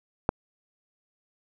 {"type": "click", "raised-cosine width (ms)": 1, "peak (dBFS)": -7, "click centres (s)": 0.291, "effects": []}